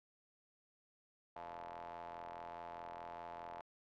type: ring-modulated tone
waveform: sawtooth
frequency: 84.8 Hz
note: E2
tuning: 50 cents sharp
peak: -40 dBFS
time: 1.36-3.61 s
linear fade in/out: 0 ms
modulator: 784 Hz
effects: low-pass 3000 Hz 12 dB/octave